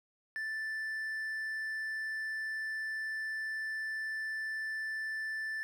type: tone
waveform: triangle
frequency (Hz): 1762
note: A6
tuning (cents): +2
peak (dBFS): -33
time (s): 0.36-5.63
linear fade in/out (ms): 0
effects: none